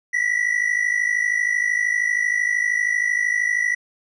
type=tone pair together; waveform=triangle; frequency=1922.6 / 1975.5 Hz; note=B6 / B6; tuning=-47 / 0 cents; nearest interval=unison; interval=47 cents; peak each=-20 / -19 dBFS; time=0.13-3.75 s; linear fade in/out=10 ms; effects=resampled to 22050 Hz